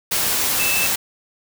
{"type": "tone in noise", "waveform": "sine", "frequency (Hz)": 2637, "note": "E7", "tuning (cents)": 0, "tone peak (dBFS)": -21, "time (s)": [0.59, 0.87], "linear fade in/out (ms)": 10, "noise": "white", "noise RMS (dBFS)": -20, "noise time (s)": [0.11, 0.96], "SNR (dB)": -4, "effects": []}